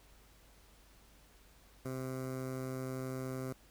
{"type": "tone with notch filter", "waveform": "15% pulse", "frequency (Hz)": 130.4, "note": "C3", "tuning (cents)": -5, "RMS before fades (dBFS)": -40, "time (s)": [1.85, 3.53], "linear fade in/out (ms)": 5, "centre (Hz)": 3200, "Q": 0.63, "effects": ["added 50 Hz sine -63 dBFS peak until 3.7 s", "pink hiss -64 dBFS RMS until 3.7 s"]}